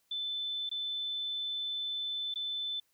sine tone with dropouts, 3520 Hz, A7, in tune, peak -33 dBFS, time 0.11-2.8 s, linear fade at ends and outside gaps 5 ms, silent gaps 0.693-0.713 / 2.341-2.357 s, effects white hiss -74 dBFS RMS until 2.93 s

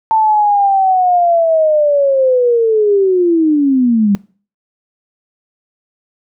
sine linear sweep, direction down, 890 to 195 Hz, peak -8 dBFS, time 0.11-4.15 s, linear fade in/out 0 ms, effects noise-tail reverb RT60 0.4 s tail -22 dB re dry

